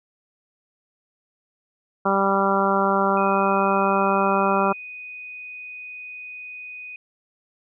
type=harmonic tone; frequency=196 Hz; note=G3; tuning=in tune; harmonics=1 / 2 / 3 / 4 / 5 / 6 / 7; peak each=-25 / -25 / -25 / -25 / -25 / -25 / -25 dBFS; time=2.05-4.73 s; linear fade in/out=10 ms
type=tone; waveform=sine; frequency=2489 Hz; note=D#7; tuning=in tune; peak=-34 dBFS; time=3.17-6.96 s; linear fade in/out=2 ms
effects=none